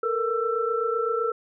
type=tone cluster; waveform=sine; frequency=445.8 / 473.6 / 1334 Hz; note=A4 / A#4 / E6; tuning=+23 / +27 / +20 cents; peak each=-27 dBFS; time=0.03-1.32 s; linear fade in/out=5 ms; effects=none